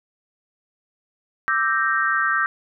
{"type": "chord", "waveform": "sine", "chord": "E half-diminished seventh", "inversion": "third", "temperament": "equal with one note detuned", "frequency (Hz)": [1174.7, 1318.5, 1568, 1857.1], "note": ["D6", "E6", "G6", "Bb6"], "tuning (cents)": [0, 0, 0, -7], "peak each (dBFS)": [-25, -24, -21, -25], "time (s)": [1.48, 2.46], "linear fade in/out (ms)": 0, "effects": []}